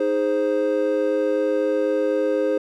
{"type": "chord", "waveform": "triangle", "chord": "Ab major", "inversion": "second", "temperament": "equal", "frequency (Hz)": [311.1, 415.3, 523.3], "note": ["Eb4", "Ab4", "C5"], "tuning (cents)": [0, 0, 0], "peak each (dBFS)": [-23, -22, -19], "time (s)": [0, 2.58], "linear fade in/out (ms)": 5, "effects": []}